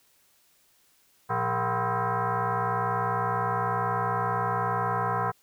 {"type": "tone with frequency modulation", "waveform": "sine", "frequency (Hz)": 116.54, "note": "A#2", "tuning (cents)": 0, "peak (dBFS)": -24, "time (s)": [1.29, 5.32], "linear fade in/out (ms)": 20, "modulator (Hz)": 293, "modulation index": 4.4, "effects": ["white hiss -64 dBFS RMS until 5.42 s"]}